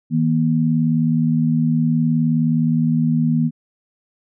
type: tone pair together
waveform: sine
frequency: 159.25 / 238.6 Hz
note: D#3 / A#3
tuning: +41 / +41 cents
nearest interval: perfect fifth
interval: 700 cents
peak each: -17 dBFS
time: 0.1-3.51 s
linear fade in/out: 50 ms
effects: none